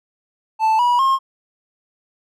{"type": "tone with pitch steps", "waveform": "triangle", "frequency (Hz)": [880, 970.8, 1071], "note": ["A5", "B5", "C6"], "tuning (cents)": [0, -30, 40], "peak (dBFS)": -11, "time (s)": [0.59, 1.19], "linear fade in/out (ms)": 50, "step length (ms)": 200, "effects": []}